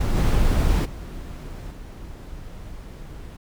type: noise with level steps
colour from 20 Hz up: brown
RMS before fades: -22 / -19 / -34 / -37 dBFS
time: 0-3.37 s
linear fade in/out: 10 ms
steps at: 0.15 / 0.84 / 1.7 s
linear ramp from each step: 20 ms
effects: none